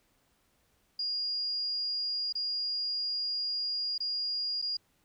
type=tone with dropouts; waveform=sine; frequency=4844 Hz; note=D#8; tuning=47 cents flat; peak=-30 dBFS; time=0.99-4.77 s; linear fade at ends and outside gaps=5 ms; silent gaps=2.326-2.352 / 3.98-4.003 / 4.617-4.623 s; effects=pink hiss -71 dBFS RMS until 5.04 s